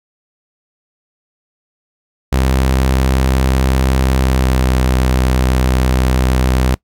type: tone with pitch glide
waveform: sawtooth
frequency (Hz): 65.41 to 63.84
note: C2 to C2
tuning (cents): 0 to -42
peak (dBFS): -7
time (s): 2.32-6.75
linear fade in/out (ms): 10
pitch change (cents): -42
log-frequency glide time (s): 4.15-4.72
effects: noise-tail reverb RT60 0.1 s tail -22 dB re dry